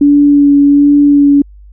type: tone with vibrato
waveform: sine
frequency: 286.3 Hz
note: D4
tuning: 44 cents flat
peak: -3 dBFS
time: 0.01-1.42 s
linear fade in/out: 5 ms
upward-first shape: sine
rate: 1.3 Hz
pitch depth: 14 cents each way
effects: added 50 Hz sine -33 dBFS peak until 1.72 s